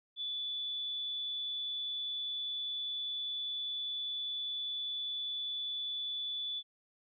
sine tone, 3465 Hz, A7, 27 cents flat, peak -35 dBFS, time 0.16-6.63 s, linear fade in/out 50 ms, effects none

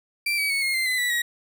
35% pulse tone with pitch steps, 2349 / 2279 / 2212 / 2147 / 2083 / 2021 / 1961.6 / 1903.6 Hz, D7 / C#7 / C#7 / C7 / C7 / B6 / B6 / A#6, 0 / +47 / -4 / +44 / -8 / +39 / -12 / +36 cents, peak -20 dBFS, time 0.26-1.22 s, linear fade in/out 5 ms, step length 120 ms, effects none

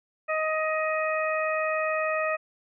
harmonic tone, 627 Hz, D#5, 13 cents sharp, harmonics 1 / 2 / 3 / 4, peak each -27 / -30 / -32 / -33 dBFS, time 0.28-2.37 s, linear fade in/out 20 ms, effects none

